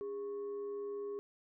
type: tone with frequency modulation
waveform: sine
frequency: 407.3 Hz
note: G#4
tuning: 34 cents flat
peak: -38 dBFS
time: 0.01-1.19 s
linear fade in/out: 0 ms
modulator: 694 Hz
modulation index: 0.26
effects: none